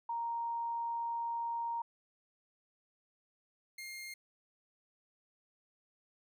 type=tone pair in turn; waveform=sine / sawtooth; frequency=932.3 / 2122 Hz; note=A#5 / C7; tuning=0 / +24 cents; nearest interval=octave + major second; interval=1424 cents; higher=second; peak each=-34 / -40 dBFS; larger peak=first; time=0.09-1.82 / 3.78-4.14 s; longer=first; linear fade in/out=5 ms; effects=none